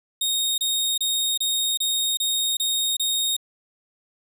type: tone bursts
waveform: sawtooth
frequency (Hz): 3717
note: A#7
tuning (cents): -6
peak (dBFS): -18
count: 8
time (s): 0.21-3.366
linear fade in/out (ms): 5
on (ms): 370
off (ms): 28
effects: none